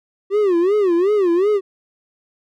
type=tone with vibrato; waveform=triangle; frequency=378.6 Hz; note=F#4; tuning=40 cents sharp; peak=-11 dBFS; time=0.3-1.61 s; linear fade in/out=50 ms; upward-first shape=sine; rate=2.7 Hz; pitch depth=200 cents each way; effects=none